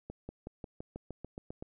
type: accelerating click train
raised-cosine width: 2 ms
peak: -28 dBFS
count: 11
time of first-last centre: 0.1-1.625 s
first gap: 190 ms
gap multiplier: 0.95
effects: none